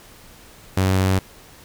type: tone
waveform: sawtooth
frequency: 94.6 Hz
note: F#2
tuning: 39 cents sharp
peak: -12 dBFS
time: 0.77-1.19 s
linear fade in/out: 5 ms
effects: pink hiss -46 dBFS RMS until 1.64 s